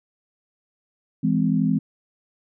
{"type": "chord", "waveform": "sine", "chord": "E augmented", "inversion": "none", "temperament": "just", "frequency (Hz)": [164.81, 206, 257.5], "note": ["E3", "G#3", "B#3"], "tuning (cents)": [0, -14, -28], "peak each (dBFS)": -22, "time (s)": [1.23, 1.79], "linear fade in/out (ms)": 10, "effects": []}